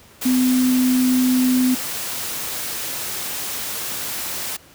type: tone in noise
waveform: sine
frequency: 254 Hz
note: B3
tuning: 49 cents sharp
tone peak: -14 dBFS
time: 0.25-1.75 s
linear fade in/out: 10 ms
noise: white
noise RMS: -27 dBFS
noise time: 0.21-4.57 s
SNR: +10 dB
effects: pink hiss -48 dBFS RMS until 4.74 s + high-pass 60 Hz 12 dB/octave